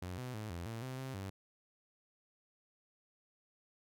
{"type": "tone with pitch steps", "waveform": "sawtooth", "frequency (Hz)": [90.5, 126.2, 107.6, 85.8, 113.9, 129.6, 132.1, 96.9], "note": ["F#2", "B2", "A2", "F2", "A#2", "C3", "C3", "G2"], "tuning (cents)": [-38, 38, -38, -30, -40, -16, 17, -20], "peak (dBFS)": -37, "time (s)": [0.02, 1.3], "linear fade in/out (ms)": 5, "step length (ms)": 160, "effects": []}